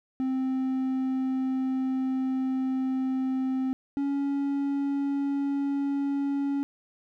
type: tone pair in turn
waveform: triangle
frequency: 261.6 / 280 Hz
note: C4 / C#4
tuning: 0 / +18 cents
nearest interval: minor second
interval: 118 cents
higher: second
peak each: -23 dBFS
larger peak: neither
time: 0.2-3.73 / 3.97-6.63 s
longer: first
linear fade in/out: 0 ms
effects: none